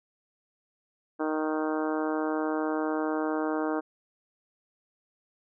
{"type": "harmonic tone", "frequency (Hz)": 155.5, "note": "D#3", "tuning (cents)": -1, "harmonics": [2, 3, 4, 5, 6, 7, 8, 9, 10], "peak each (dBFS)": [-29, -33, -35, -37, -39, -40, -41, -42, -43], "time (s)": [1.19, 3.81], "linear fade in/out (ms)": 20, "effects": []}